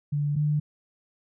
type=tone pair in turn; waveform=sine; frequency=145.9 / 149.22 Hz; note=D3 / D3; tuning=-11 / +28 cents; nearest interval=unison; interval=39 cents; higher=second; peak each=-23 / -21 dBFS; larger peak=second; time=0.12-0.36 / 0.36-0.6 s; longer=neither; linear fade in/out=10 ms; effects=none